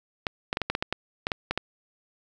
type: clicks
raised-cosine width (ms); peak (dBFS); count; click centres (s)
0.3; -10; 12; 0.268 / 0.529 / 0.571 / 0.617 / 0.7 / 0.751 / 0.825 / 0.926 / 1.269 / 1.318 / 1.51 / 1.576
effects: 8-bit